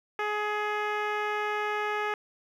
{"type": "tone with low-pass filter", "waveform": "10% pulse", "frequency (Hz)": 420, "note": "G#4", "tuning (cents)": 19, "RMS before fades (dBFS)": -30, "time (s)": [0.19, 2.14], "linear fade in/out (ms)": 2, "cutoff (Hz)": 2300, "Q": 0.8, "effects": ["10-bit"]}